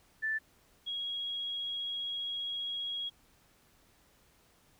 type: tone pair in turn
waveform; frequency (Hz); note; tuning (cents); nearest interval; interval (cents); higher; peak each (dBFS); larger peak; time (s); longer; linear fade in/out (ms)
sine; 1760 / 3305; A6 / G#7; 0 / -9; major seventh; 1091; second; -30 / -34; first; 0.22-0.39 / 0.86-3.1; second; 20
effects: pink hiss -66 dBFS RMS until 4.79 s